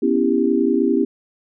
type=chord; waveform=sine; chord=C# half-diminished seventh; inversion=third; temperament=equal with one note detuned; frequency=246.9 / 277.2 / 329.6 / 395.9 Hz; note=B3 / C#4 / E4 / G4; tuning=0 / 0 / 0 / +17 cents; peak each=-20 dBFS; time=0.02-1.05 s; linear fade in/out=10 ms; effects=none